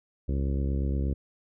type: harmonic tone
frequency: 68.5 Hz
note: C#2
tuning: 20 cents flat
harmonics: 1 / 2 / 3 / 4 / 5 / 6 / 7 / 8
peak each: -26 / -33 / -36 / -38 / -40 / -44 / -45 / -48 dBFS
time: 0.28-1.14 s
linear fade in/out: 10 ms
effects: none